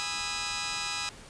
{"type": "chord", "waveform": "10% pulse", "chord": "E major seventh", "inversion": "first", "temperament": "just", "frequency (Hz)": [824.1, 988.9, 1236.1, 1318.5], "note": ["G#5", "B5", "D#6", "E6"], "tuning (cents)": [-14, 2, -12, 0], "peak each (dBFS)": [-30, -31, -30, -29], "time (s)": [0, 1.09], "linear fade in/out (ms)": 0, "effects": ["pink hiss -49 dBFS RMS until 1.29 s", "resampled to 22050 Hz"]}